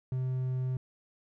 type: tone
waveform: triangle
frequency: 128.7 Hz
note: C3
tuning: 28 cents flat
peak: -27 dBFS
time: 0.12-0.77 s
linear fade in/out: 2 ms
effects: none